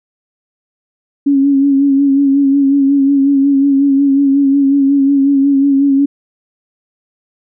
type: tone with vibrato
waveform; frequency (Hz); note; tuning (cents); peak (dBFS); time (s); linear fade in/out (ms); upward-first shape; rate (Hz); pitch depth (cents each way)
sine; 277.2; C#4; 0; -7; 1.26-6.06; 10; sine; 5.5; 38
effects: none

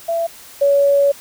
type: tone pair in turn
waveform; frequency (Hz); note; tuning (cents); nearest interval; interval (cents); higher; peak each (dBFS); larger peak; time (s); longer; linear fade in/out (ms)
sine; 670 / 563.4; E5 / C#5; +28 / +28; minor third; 300; first; -16 / -10; second; 0.08-0.27 / 0.61-1.12; second; 10
effects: white hiss -40 dBFS RMS until 1.2 s

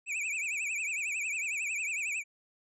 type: tone with vibrato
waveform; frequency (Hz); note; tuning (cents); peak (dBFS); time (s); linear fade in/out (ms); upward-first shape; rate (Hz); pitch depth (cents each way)
square; 2459; D#7; -21; -32; 0.06-2.24; 50; triangle; 11; 170
effects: resampled to 24000 Hz

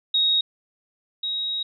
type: tone pair in turn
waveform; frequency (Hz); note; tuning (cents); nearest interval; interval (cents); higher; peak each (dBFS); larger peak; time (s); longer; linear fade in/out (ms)
sine; 3767 / 3798; A#7 / A#7; +17 / +32; unison; 15; second; -17 / -24; first; 0.14-0.41 / 1.23-1.63; second; 5
effects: none

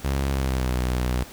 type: tone with pitch glide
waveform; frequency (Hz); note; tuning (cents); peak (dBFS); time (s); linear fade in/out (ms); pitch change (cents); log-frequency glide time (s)
sawtooth; 68.2 to 62.18; C#2 to B1; -28 to +12; -18; 0.04-1.24; 10; -160; 0.31-0.74
effects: pink hiss -43 dBFS RMS until 1.32 s

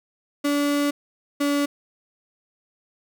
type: tone pair in turn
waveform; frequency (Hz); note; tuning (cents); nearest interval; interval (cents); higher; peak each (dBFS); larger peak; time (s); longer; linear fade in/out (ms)
35% pulse; 288 / 286.4; D4 / D4; -34 / -43; unison; 9; first; -18; neither; 0.44-0.91 / 1.4-1.66; first; 10
effects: none

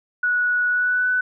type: tone with pitch glide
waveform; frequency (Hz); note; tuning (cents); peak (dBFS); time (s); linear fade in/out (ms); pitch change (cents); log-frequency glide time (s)
sine; 1467 to 1496.1; F#6 to F#6; -15 to +19; -17; 0.23-1.21; 5; +34; 0.69-1.09
effects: none

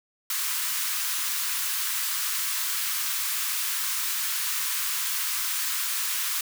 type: high-pass noise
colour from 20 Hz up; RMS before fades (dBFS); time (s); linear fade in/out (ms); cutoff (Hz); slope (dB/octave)
white; -28; 0.3-6.41; 2; 1000; 48
effects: none

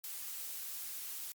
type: noise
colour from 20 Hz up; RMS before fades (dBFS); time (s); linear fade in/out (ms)
blue; -43; 0.04-1.32; 0
effects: Opus 48 kbps

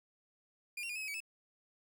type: tone with pitch steps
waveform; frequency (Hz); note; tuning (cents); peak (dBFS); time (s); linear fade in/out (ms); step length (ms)
40% pulse; 2413 / 2751 / 2437 / 2577 / 2543 / 2278 / 2608; D7 / F7 / D#7 / E7 / D#7 / C#7 / E7; +46 / -27 / -37 / -40 / +37 / +47 / -19; -38; 0.77-1.204; 5; 62
effects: none

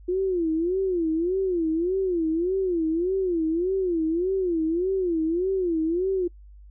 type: tone with vibrato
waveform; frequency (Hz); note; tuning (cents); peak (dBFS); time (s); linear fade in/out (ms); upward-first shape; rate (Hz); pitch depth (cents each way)
sine; 349.7; F4; +2; -21; 0.08-6.28; 10; sine; 1.7; 170
effects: noise-tail reverb RT60 0.1 s tail -24 dB re dry + added 50 Hz sine -44 dBFS peak until 6.7 s

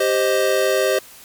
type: chord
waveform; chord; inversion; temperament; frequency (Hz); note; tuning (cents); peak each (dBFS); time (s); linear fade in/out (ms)
square; C minor; second; equal; 392 / 523.3 / 622.3; G4 / C5 / Eb5; 0 / 0 / 0; -21 / -20 / -21; 0-0.99; 5
effects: white hiss -43 dBFS RMS until 1.24 s + MP3 96 kbps

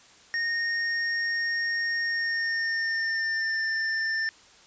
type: tone with pitch glide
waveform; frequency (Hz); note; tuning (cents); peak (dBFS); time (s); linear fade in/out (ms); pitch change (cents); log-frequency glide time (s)
square; 1849 to 1788.1; A#6 to A6; -15 to +27; -26; 0.34-4.29; 0; -58; 2.02-3.62
effects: white hiss -54 dBFS RMS until 4.66 s + resampled to 16000 Hz

